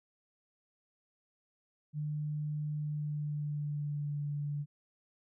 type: tone with pitch glide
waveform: sine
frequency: 150 to 145.65 Hz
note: D3 to D3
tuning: +37 to -14 cents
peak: -33 dBFS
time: 1.93-4.66 s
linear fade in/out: 50 ms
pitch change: -51 cents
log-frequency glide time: 2.78-4.21 s
effects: none